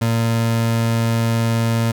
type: tone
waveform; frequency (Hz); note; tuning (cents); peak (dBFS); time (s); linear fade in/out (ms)
30% pulse; 114.9; A#2; -25; -13; 0.01-1.92; 10
effects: none